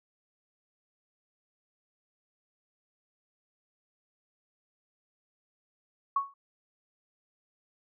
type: tone with exponential decay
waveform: sine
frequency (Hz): 1108.7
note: C#6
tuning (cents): 0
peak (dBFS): -21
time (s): 6.16-6.34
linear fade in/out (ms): 5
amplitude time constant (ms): 39
effects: none